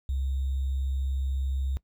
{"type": "tone with sample-and-hold", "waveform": "sine", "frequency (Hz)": 66.9, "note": "C2", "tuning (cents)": 39, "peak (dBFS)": -26, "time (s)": [0.09, 1.77], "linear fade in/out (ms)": 0, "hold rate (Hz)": 3675, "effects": ["noise-tail reverb RT60 0.1 s tail -20 dB re dry"]}